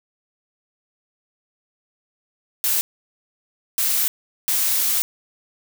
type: noise bursts at uneven times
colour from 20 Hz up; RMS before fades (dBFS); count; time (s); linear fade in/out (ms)
blue; -20; 3; 2.64-2.81 / 3.78-4.08 / 4.48-5.02; 0
effects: none